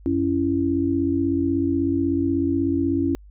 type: tone cluster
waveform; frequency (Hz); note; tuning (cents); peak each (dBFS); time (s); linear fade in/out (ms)
sine; 91.4 / 277.1 / 333.4; F#2 / C#4 / E4; -21 / -1 / +20; -28 / -21 / -23; 0.06-3.15; 0
effects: added 50 Hz sine -43 dBFS peak until 3.3 s